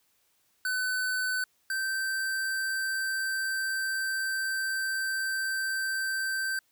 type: tone pair in turn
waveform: square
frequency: 1510 / 1556 Hz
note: F#6 / G6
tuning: +35 / -13 cents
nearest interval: minor second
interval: 52 cents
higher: second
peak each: -28 / -29 dBFS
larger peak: first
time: 0.65-1.44 / 1.7-6.59 s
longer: second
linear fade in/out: 2 ms
effects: white hiss -70 dBFS RMS until 6.71 s